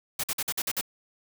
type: noise bursts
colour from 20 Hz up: white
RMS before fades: -29 dBFS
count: 7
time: 0.19-0.812 s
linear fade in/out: 5 ms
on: 46 ms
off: 50 ms
effects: none